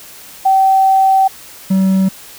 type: tone pair in turn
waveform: sine / triangle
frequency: 770 / 190.73 Hz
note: G5 / G3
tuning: -31 / -47 cents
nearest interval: 2 octaves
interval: 2416 cents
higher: first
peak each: -7 dBFS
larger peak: neither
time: 0.45-1.28 / 1.7-2.09 s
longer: first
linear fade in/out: 10 ms
effects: white hiss -36 dBFS RMS until 2.38 s